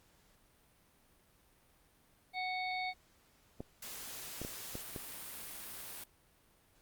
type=harmonic tone; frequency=740 Hz; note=F#5; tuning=in tune; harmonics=1 / 3 / 5 / 6; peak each=-38 / -39 / -47 / -48 dBFS; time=2.33-2.94 s; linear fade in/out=50 ms
type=clicks; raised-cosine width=2 ms; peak=-28 dBFS; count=5; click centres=3.605 / 4.416 / 4.449 / 4.754 / 4.962 s
type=noise; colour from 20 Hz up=white; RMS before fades=-46 dBFS; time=3.82-6.04 s; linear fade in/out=5 ms
effects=pink hiss -68 dBFS RMS until 6.81 s + Opus 48 kbps